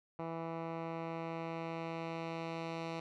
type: tone with low-pass filter sweep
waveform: 10% pulse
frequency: 164.81 Hz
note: E3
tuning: in tune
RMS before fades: -41 dBFS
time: 0.19-3 s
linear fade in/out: 2 ms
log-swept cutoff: 1400 to 4000 Hz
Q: 0.96
effects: none